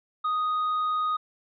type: tone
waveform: triangle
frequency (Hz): 1244.5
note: D#6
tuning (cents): 0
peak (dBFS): -22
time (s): 0.24-1.17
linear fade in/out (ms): 10
effects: resampled to 11025 Hz